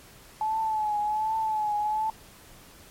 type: tone with vibrato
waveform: sine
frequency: 859 Hz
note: A5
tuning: 42 cents flat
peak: -24 dBFS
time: 0.41-2.1 s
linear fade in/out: 2 ms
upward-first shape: triangle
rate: 1.3 Hz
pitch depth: 60 cents each way
effects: pink hiss -51 dBFS RMS until 2.9 s + MP3 64 kbps